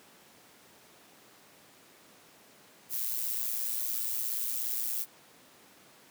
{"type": "noise with amplitude modulation", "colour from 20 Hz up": "violet", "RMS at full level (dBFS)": -30, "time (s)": [2.89, 5.06], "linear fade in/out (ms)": 50, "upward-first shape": "sine", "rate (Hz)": 117, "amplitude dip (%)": 65, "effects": ["pink hiss -57 dBFS RMS until 6.1 s", "high-pass 200 Hz 12 dB/octave"]}